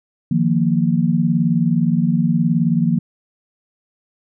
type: chord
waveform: sine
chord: Eb suspended second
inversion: none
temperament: equal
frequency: 155.56 / 174.61 / 233.1 Hz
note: Eb3 / F3 / Bb3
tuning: 0 / 0 / 0 cents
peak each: -19 / -17 / -18 dBFS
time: 0.31-2.99 s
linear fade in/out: 5 ms
effects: none